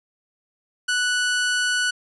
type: tone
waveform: sawtooth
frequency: 1480 Hz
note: F#6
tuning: in tune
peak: -16 dBFS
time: 0.88-1.91 s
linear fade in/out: 10 ms
effects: resampled to 24000 Hz